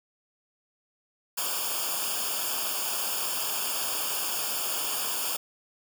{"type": "noise with comb filter", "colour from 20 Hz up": "white", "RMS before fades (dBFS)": -30, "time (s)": [1.37, 5.37], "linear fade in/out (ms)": 10, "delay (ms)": 0.5, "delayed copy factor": -1, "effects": []}